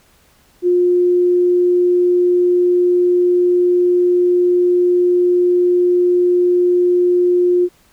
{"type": "tone", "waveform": "sine", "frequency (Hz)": 355.9, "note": "F4", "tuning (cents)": 33, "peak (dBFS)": -10, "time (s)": [0.62, 7.69], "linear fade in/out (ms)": 50, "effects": ["pink hiss -53 dBFS RMS until 7.92 s"]}